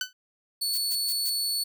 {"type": "tone with exponential decay", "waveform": "15% pulse", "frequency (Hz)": 1507, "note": "F#6", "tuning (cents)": 31, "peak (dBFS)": -17, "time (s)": [0.01, 0.13], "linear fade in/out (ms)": 2, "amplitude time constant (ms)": 25}
{"type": "tone", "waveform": "sawtooth", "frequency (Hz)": 4435, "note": "C#8", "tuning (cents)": 0, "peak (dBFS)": -23, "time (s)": [0.61, 1.64], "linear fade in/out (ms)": 10}
{"type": "noise bursts", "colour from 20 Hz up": "violet", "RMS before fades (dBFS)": -33, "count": 4, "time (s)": [0.73, 1.302], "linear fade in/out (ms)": 10, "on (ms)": 53, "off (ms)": 120}
{"effects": []}